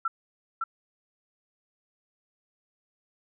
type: tone with echo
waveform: sine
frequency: 1343 Hz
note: E6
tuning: 32 cents sharp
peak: -24 dBFS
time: 0.05-0.08 s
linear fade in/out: 5 ms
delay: 560 ms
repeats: 1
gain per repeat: -2 dB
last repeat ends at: 0.64 s
effects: none